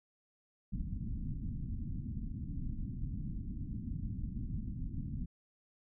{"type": "low-pass noise", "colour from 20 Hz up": "pink", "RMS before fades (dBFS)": -39, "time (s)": [0.72, 5.26], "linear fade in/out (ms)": 10, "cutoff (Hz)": 260, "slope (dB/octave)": 48, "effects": []}